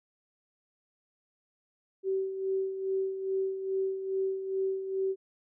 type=tone with tremolo; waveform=sine; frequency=383.8 Hz; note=G4; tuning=37 cents flat; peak=-26 dBFS; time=2.03-5.16 s; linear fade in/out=50 ms; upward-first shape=sine; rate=2.4 Hz; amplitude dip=60%; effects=none